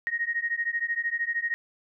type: beating tone pair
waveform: sine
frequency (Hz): 1864.7 / 1877.7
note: A#6 / A#6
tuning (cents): 0 / +12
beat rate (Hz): 13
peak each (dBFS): -29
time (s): 0.07-1.54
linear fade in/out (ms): 0
effects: none